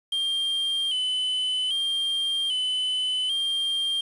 triangle tone with vibrato, 3105 Hz, G7, 17 cents flat, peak -22 dBFS, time 0.12-4.01 s, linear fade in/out 5 ms, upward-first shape square, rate 0.63 Hz, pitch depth 48 cents each way, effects resampled to 24000 Hz + 8-bit

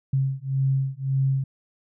sine beating tone pair, 133.9 / 135.7 Hz, C3 / C#3, +40 / -36 cents, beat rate 1.8 Hz, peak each -24 dBFS, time 0.13-1.44 s, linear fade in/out 5 ms, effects none

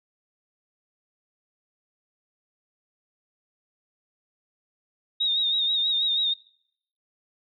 sine tone with vibrato, 3729 Hz, A#7, in tune, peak -21 dBFS, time 5.2-6.34 s, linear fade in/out 10 ms, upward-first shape sine, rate 6.2 Hz, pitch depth 54 cents each way, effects noise-tail reverb RT60 0.7 s tail -25 dB re dry

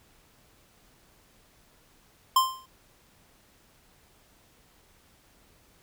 square tone with exponential decay, 1046.5 Hz, C6, in tune, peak -16 dBFS, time 2.36-2.66 s, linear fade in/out 5 ms, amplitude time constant 65 ms, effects pink hiss -61 dBFS RMS until 5.82 s

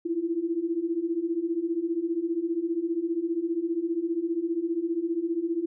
sine beating tone pair, 325.1 / 340.1 Hz, E4 / F4, -24 / -46 cents, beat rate 15 Hz, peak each -30 / -27 dBFS, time 0.05-5.66 s, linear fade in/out 10 ms, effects none

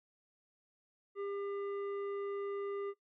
sine tone with hard clipping, 400.5 Hz, G4, 37 cents sharp, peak -39 dBFS, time 1.15-2.94 s, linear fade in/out 50 ms, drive 12 dB, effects noise-tail reverb RT60 0.1 s tail -17 dB re dry + low-pass 2000 Hz 12 dB/octave

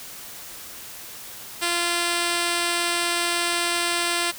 5% pulse tone with low-pass filter, 345.5 Hz, F4, 19 cents flat, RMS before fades -24 dBFS, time 1.61-4.32 s, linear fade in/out 20 ms, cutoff 8000 Hz, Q 3.7, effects white hiss -39 dBFS RMS until 4.38 s

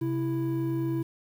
triangle tone pair together, 132.83 / 330 Hz, C3 / E4, +26 / +2 cents, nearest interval octave + major third, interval 1576 cents, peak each -28 / -26 dBFS, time 0.01-1.03 s, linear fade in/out 10 ms, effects 9-bit

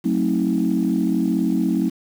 sine chord, F# diminished seventh, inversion none, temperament just, 185 / 222 / 266.4 / 319.7 Hz, F#3 / A3 / C4 / Eb4, 0 / +16 / +31 / +47 cents, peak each -22 dBFS, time 0.04-1.9 s, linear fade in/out 20 ms, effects tanh soft clip ceiling -9 dBFS + 7-bit

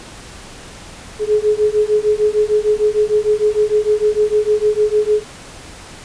sine beating tone pair, 420 / 426.6 Hz, G#4 / G#4, +19 / +46 cents, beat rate 6.6 Hz, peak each -15 dBFS, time 1.19-5.24 s, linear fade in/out 50 ms, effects pink hiss -36 dBFS RMS until 6.04 s + resampled to 22050 Hz

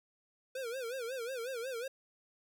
square tone with vibrato, 493.9 Hz, B4, in tune, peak -38 dBFS, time 0.55-1.88 s, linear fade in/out 5 ms, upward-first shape sine, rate 5.5 Hz, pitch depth 150 cents each way, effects none

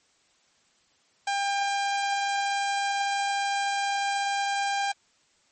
sawtooth tone, 799 Hz, G5, 33 cents sharp, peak -21 dBFS, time 1.27-4.92 s, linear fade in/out 5 ms, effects white hiss -65 dBFS RMS until 5.51 s + MP3 32 kbps

